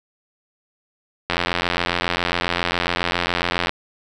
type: click train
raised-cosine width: 0.3 ms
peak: -3 dBFS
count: 210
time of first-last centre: 1.3-3.694 s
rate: 87.3 Hz
effects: none